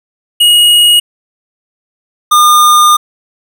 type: tone pair in turn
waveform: square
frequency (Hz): 2887 / 1211.6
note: F#7 / D#6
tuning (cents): -43 / -46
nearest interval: octave + minor third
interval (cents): 1503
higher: first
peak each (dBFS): -4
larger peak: neither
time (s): 0.4-1 / 2.31-2.97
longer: second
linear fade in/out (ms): 10
effects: none